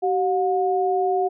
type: tone pair together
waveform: sine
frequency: 381.7 / 720.6 Hz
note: G4 / F#5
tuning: -46 / -46 cents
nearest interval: major seventh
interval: 1100 cents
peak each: -21 / -21 dBFS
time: 0.02-1.29 s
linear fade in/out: 20 ms
effects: none